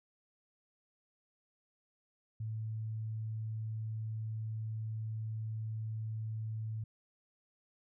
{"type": "tone", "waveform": "sine", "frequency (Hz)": 110, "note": "A2", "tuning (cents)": 0, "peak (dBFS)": -36, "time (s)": [2.4, 6.84], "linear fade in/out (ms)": 5, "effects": []}